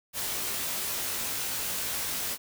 white noise with comb filter, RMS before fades -32 dBFS, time 0.13-2.38 s, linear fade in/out 50 ms, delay 19 ms, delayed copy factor +0.8, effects none

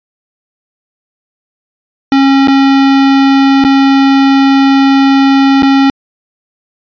square tone with dropouts, 272.5 Hz, C#4, 29 cents flat, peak -5 dBFS, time 2.12-5.9 s, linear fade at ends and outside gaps 1 ms, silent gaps 2.474-2.482 / 3.64-3.648 / 5.623-5.63 s, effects resampled to 11025 Hz

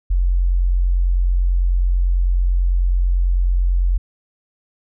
sine tone, 44.55 Hz, F1, 35 cents sharp, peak -13 dBFS, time 0.1-3.98 s, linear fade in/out 10 ms, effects none

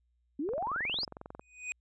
sine exponential sweep, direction up, 265.7 to 5290 Hz, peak -31 dBFS, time 0.39-1.05 s, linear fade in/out 5 ms
click train, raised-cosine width 1 ms, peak -29 dBFS, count 21, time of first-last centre 0.49-1.395 s, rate 22.1 Hz
square tone with exponential growth, 2489 Hz, D#7, in tune, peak -32 dBFS, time 1.41-1.72 s, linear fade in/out 0 ms, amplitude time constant 66 ms
effects added 60 Hz sine -70 dBFS peak until 1.8 s + resampled to 22050 Hz

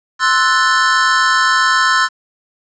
square chord, F# half-diminished seventh, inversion second, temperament equal, 1046.5 / 1318.5 / 1480 / 1760 Hz, C6 / E6 / F#6 / A6, 0 / 0 / 0 / 0 cents, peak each -17 dBFS, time 0.19-2.09 s, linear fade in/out 50 ms, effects resampled to 16000 Hz + 7-bit

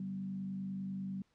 sine tone with frequency modulation, 191.7 Hz, G3, 38 cents flat, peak -37 dBFS, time 0-1.22 s, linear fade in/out 2 ms, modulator 50.3 Hz, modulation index 0.5, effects pink hiss -75 dBFS RMS until 1.34 s + low-pass 6000 Hz 12 dB/octave

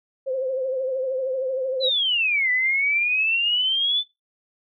sine tone with vibrato, 523.3 Hz, C5, in tune, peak -22 dBFS, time 0.26-1.9 s, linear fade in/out 20 ms, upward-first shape triangle, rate 13 Hz, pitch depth 70 cents each way
sine exponential two-way sweep, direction down then up, 4094 to 1975.5 to 3531 Hz, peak -18 dBFS, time 1.8-4.04 s, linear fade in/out 50 ms, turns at 2.51 s
effects noise-tail reverb RT60 0.2 s tail -19 dB re dry + MP3 64 kbps

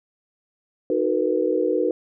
sine chord, B major seventh, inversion first, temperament equal with one note detuned, 311.1 / 370 / 454.2 / 493.9 Hz, D#4 / F#4 / A#4 / B4, 0 / 0 / -45 / 0 cents, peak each -25 / -24 / -25 / -23 dBFS, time 0.9-1.91 s, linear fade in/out 2 ms, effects none

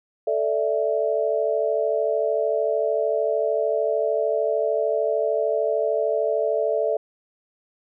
sine chord, A suspended fourth, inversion none, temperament just, 440 / 586.7 / 660 Hz, A4 / D5 / E5, 0 / -2 / +2 cents, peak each -24 dBFS, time 0.27-6.97 s, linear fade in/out 5 ms, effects none

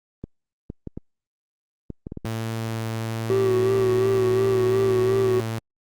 clicks, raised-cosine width 3 ms, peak -19 dBFS, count 9, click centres 0.24 / 0.701 / 0.873 / 0.975 / 1.903 / 2.069 / 2.121 / 2.173 / 2.248 s
sawtooth tone, 112.7 Hz, A2, 42 cents sharp, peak -22 dBFS, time 2.25-5.59 s, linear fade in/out 5 ms
triangle tone with vibrato, 380.3 Hz, F#4, 48 cents sharp, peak -16 dBFS, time 3.3-5.4 s, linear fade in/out 0 ms, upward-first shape sine, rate 2.8 Hz, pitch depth 40 cents each way
effects Opus 32 kbps

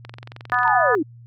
click train, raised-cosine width 0.3 ms, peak -21 dBFS, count 15, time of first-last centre 0.05-0.678 s, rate 22.3 Hz
harmonic tone, 246.9 Hz, B3, in tune, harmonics 3 / 4 / 5 / 6 / 7, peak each -24 / -24 / -21 / -26 / -22 dBFS, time 0.52-0.95 s, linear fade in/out 0 ms
sine linear sweep, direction down, 971 to 277.2 Hz, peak -18 dBFS, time 0.64-1.03 s, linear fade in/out 10 ms
effects added 118 Hz sine -41 dBFS peak until 1.26 s

